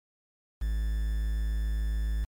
triangle tone with quantisation, 53.6 Hz, A1, 45 cents flat, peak -24 dBFS, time 0.61-2.25 s, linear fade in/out 10 ms, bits 8, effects MP3 96 kbps

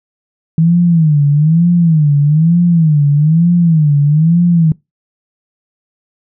sine tone with vibrato, 158.3 Hz, D#3, 30 cents sharp, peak -6 dBFS, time 0.58-4.72 s, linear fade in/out 2 ms, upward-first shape sine, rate 1.1 Hz, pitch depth 170 cents each way, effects noise-tail reverb RT60 0.2 s tail -23 dB re dry

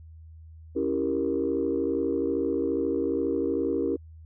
sine chord, C# diminished seventh, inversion none, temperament equal, 277.2 / 329.6 / 392 / 466.2 Hz, C#4 / E4 / G4 / Bb4, 0 / 0 / 0 / 0 cents, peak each -29 dBFS, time 0.75-3.97 s, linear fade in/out 20 ms, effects tanh soft clip ceiling -15 dBFS + added 80 Hz sine -44 dBFS peak until 4.25 s

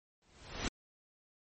pink noise with exponential growth, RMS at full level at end -33 dBFS, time 0.22-0.68 s, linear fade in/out 0 ms, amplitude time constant 100 ms, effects MP3 32 kbps

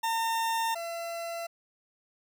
40% pulse tone pair in turn, 909 / 675.7 Hz, A#5 / E5, -44 / +43 cents, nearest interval perfect fourth, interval 513 cents, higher first, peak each -26 / -33 dBFS, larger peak first, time 0.03-0.75 / 0.75-1.47 s, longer neither, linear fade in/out 10 ms, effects none

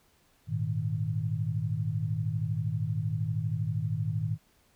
sine chord, Ab suspended second, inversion none, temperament equal, 103.83 / 116.54 / 155.56 Hz, Ab2 / Bb2 / Eb3, 0 / 0 / 0 cents, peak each -32 dBFS, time 0.47-4.38 s, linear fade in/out 50 ms, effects pink hiss -66 dBFS RMS until 4.75 s

